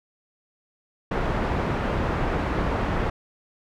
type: low-pass noise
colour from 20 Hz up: pink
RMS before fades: -25 dBFS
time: 1.11-3.1 s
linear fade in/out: 5 ms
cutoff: 1500 Hz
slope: 12 dB/octave
effects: none

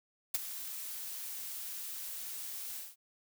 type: noise with ADSR envelope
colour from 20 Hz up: blue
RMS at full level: -29 dBFS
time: 0.34-2.96 s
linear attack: 8 ms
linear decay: 22 ms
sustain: -13 dB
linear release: 190 ms
effects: none

